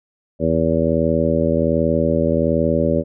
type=harmonic tone; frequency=81.3 Hz; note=E2; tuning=23 cents flat; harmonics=1 / 2 / 3 / 4 / 5 / 6 / 7; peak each=-25 / -22 / -21 / -24 / -24 / -23 / -20 dBFS; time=0.39-3.04 s; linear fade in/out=50 ms; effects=none